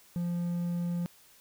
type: tone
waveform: triangle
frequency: 173.6 Hz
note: F3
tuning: 10 cents flat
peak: -27 dBFS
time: 0.16-1.06 s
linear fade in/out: 0 ms
effects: white hiss -59 dBFS RMS until 1.4 s